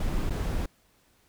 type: noise with dropouts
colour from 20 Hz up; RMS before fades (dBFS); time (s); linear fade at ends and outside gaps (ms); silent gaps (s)
brown; -28; 0-0.66; 5; 0.298-0.304
effects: pink hiss -65 dBFS RMS until 1.28 s